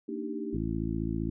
sine chord, Eb major seventh, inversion second, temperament equal with one note detuned, 229.1 / 293.7 / 311.1 / 392 Hz, Bb3 / D4 / Eb4 / G4, -30 / 0 / 0 / 0 cents, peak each -38 dBFS, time 0.08-0.57 s, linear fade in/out 10 ms
harmonic tone, 55.2 Hz, A1, 6 cents sharp, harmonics 1 / 2 / 3 / 4 / 5 / 6, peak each -36 / -36 / -36 / -36 / -36 / -36 dBFS, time 0.53-1.3 s, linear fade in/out 5 ms
effects none

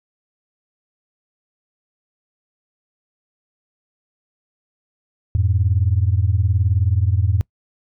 sine beating tone pair, 87.31 / 106.31 Hz, F2 / G#2, 0 / +41 cents, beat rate 19 Hz, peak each -16 / -17 dBFS, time 5.35-7.41 s, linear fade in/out 0 ms, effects noise-tail reverb RT60 0.1 s tail -25 dB re dry + tanh soft clip ceiling -6 dBFS

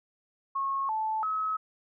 sine tone with pitch steps, 1091 / 874 / 1283 Hz, C#6 / A5 / E6, -28 / -12 / -47 cents, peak -27 dBFS, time 0.55-1.57 s, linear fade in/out 10 ms, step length 340 ms, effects none

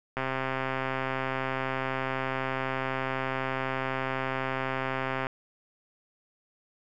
click train, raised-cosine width 0.5 ms, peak -15 dBFS, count 674, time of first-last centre 0.17-5.268 s, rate 132 Hz, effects none

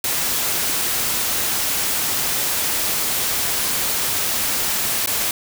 white noise with dropouts, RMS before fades -21 dBFS, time 0.04-5.31 s, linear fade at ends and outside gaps 2 ms, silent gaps 5.061-5.073 s, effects none

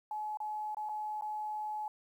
sine tone with dropouts, 851 Hz, G#5, 42 cents sharp, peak -35 dBFS, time 0.11-1.88 s, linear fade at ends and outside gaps 2 ms, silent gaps 0.372-0.402 / 0.747-0.769 / 0.889-0.893 / 1.211-1.221 s, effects 11-bit

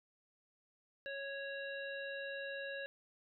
harmonic tone, 553 Hz, C#5, 4 cents flat, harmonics 1 / 3 / 5 / 7, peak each -44 / -44 / -51 / -54 dBFS, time 1.06-2.86 s, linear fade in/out 0 ms, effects none

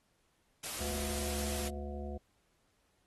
white noise, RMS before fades -40 dBFS, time 0.63-1.69 s, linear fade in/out 10 ms
harmonic tone, 72 Hz, D2, 34 cents flat, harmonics 1 / 3 / 5 / 7 / 9 / 10, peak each -40 / -45 / -47 / -48 / -50 / -50 dBFS, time 0.8-2.18 s, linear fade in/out 10 ms
effects pink hiss -75 dBFS RMS until 3.06 s + AAC 32 kbps

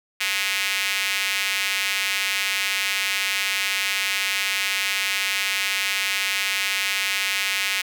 square tone with high-pass filter, 98 Hz, G2, in tune, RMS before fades -24 dBFS, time 0.2-7.82 s, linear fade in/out 10 ms, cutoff 2300 Hz, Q 2.2, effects none

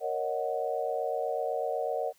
sine chord, D# minor seventh, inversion second, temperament equal, 466.2 / 554.4 / 622.3 / 740 Hz, A#4 / C#5 / D#5 / F#5, 0 / 0 / 0 / 0 cents, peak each -34 dBFS, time 0-2.13 s, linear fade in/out 50 ms, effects white hiss -65 dBFS RMS until 2.18 s

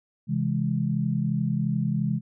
sine chord, C augmented, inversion none, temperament equal with one note detuned, 133.33 / 164.81 / 207.7 Hz, C3 / E3 / G#3, +33 / 0 / 0 cents, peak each -27 dBFS, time 0.27-2.21 s, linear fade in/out 50 ms, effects none

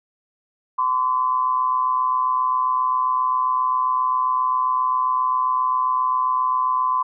sine tone pair together, 1022.5 / 1150 Hz, C6 / D6, -40 / -37 cents, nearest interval major second, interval 203 cents, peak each -18 / -25 dBFS, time 0.78-7.03 s, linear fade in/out 10 ms, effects none

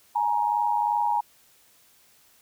sine tone pair together, 838.3 / 941 Hz, G#5 / A#5, +16 / +16 cents, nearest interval major second, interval 200 cents, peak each -24 dBFS, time 0.15-1.21 s, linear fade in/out 10 ms, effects white hiss -59 dBFS RMS until 2.41 s

